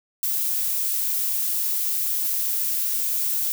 violet noise, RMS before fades -24 dBFS, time 0.23-3.52 s, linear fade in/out 0 ms, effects none

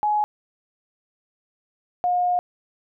sine tone pair in turn, 841 / 715.8 Hz, G#5 / F5, +22 / +42 cents, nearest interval minor third, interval 280 cents, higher first, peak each -18 dBFS, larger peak neither, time 0.03-0.24 / 2.04-2.39 s, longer second, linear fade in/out 0 ms, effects none

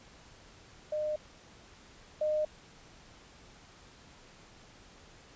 sine tone pair in turn, 608 / 610.9 Hz, D#5 / D#5, -40 / -32 cents, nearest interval unison, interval 8 cents, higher second, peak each -30 / -27 dBFS, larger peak second, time 0.92-1.16 / 2.21-2.45 s, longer neither, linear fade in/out 5 ms, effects pink hiss -56 dBFS RMS until 5.35 s + resampled to 16000 Hz

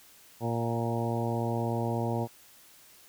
harmonic tone with a mistuned harmonic, 116.54 Hz, A#2, in tune, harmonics 1 / 2 / 3 / 4 / 5 / 6 / 7 / 8, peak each -31 / -34 / -36 / -37 / -38 / -39 / -39 / -40 dBFS, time 0.4-2.28 s, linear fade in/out 50 ms, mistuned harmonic 6, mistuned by +17 cents, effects white hiss -56 dBFS RMS until 3.08 s

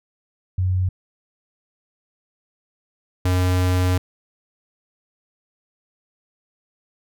sine / square tone pair in turn, 92.3 / 91.13 Hz, F#2 / F#2, -4 / -26 cents, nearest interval unison, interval 22 cents, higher first, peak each -17 dBFS, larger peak neither, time 0.58-0.89 / 3.25-3.98 s, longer second, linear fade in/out 5 ms, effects none

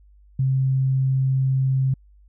sine tone, 132.7 Hz, C3, 25 cents sharp, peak -17 dBFS, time 0.39-1.94 s, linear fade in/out 5 ms, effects added 50 Hz sine -49 dBFS peak until 2.28 s

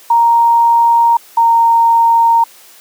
sine tone pair in turn, 932.3 / 923.7 Hz, A#5 / A#5, 0 / -16 cents, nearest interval unison, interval 16 cents, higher first, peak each -6 dBFS, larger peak neither, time 0.1-1.17 / 1.37-2.44 s, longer neither, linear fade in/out 5 ms, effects white hiss -41 dBFS RMS until 2.8 s + high-pass 300 Hz 12 dB/octave

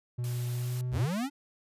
triangle tone with pitch glide, 121.9 to 125.4 Hz, B2 to B2, -22 to +27 cents, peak -28 dBFS, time 0.18-1.06 s, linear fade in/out 10 ms, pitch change +49 cents, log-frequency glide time 0.53-0.86 s
white noise, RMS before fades -46 dBFS, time 0.24-0.81 s, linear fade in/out 0 ms
square linear sweep, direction up, 51.7 to 293.7 Hz, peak -30 dBFS, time 0.91-1.3 s, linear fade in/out 50 ms
effects resampled to 32000 Hz

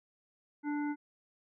harmonic tone, 293.7 Hz, D4, in tune, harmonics 1 / 3 / 5 / 7, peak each -32 / -42 / -46 / -49 dBFS, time 0.63-0.96 s, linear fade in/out 50 ms, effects none

